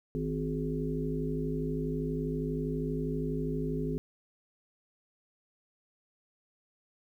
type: harmonic tone with a mistuned harmonic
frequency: 52.4 Hz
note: G#1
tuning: 16 cents sharp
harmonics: 1 / 3 / 5 / 7 / 8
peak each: -39 / -34 / -35 / -40 / -37 dBFS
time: 0.15-3.98 s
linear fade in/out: 0 ms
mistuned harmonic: 5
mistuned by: -29 cents
effects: 11-bit